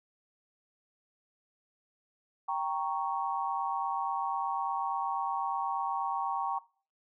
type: chord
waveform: sine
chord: G diminished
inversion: none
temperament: equal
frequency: 784 / 932.3 / 1108.7 Hz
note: G5 / Bb5 / Db6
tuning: 0 / 0 / 0 cents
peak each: -34 dBFS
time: 2.48-6.59 s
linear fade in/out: 10 ms
effects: noise-tail reverb RT60 0.4 s tail -20 dB re dry